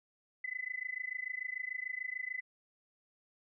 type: tone with amplitude modulation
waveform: sine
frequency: 2014 Hz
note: B6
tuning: 33 cents sharp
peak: -33 dBFS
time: 0.44-2.41 s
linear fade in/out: 5 ms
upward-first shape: sine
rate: 26.8 Hz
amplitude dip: 95%
effects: none